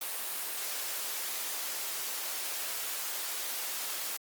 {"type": "high-pass noise", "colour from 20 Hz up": "white", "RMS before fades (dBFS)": -36, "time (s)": [0.01, 4.17], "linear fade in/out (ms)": 5, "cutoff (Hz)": 430, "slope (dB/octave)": 12, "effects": ["Opus 32 kbps"]}